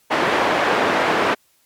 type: band-pass noise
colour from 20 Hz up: pink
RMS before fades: -18 dBFS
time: 0.1-1.35 s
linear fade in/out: 20 ms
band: 380 to 2000 Hz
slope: 12 dB/octave
effects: white hiss -60 dBFS RMS until 1.65 s + MP3 96 kbps